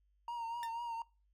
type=tone with vibrato; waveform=triangle; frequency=932.3 Hz; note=A#5; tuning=in tune; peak=-36 dBFS; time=0.28-1.02 s; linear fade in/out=2 ms; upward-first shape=triangle; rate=4.1 Hz; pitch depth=50 cents each way
type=tone with exponential decay; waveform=sawtooth; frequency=1804 Hz; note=A6; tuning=43 cents sharp; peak=-38 dBFS; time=0.63-0.73 s; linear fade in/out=0 ms; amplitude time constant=20 ms
effects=noise-tail reverb RT60 0.3 s tail -22 dB re dry + added 50 Hz sine -70 dBFS peak until 1.33 s